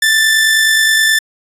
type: tone with amplitude modulation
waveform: sawtooth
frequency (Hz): 1766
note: A6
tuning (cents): +6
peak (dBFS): -4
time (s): 0.02-1.19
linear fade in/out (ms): 5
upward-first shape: sine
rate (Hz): 49.5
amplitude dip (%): 30
effects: resampled to 32000 Hz